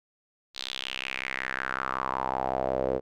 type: tone with band-pass filter sweep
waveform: sawtooth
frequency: 65.41 Hz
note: C2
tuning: in tune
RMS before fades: -31 dBFS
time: 0.54-3.01 s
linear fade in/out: 50 ms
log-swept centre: 4100 to 470 Hz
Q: 4.2
effects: none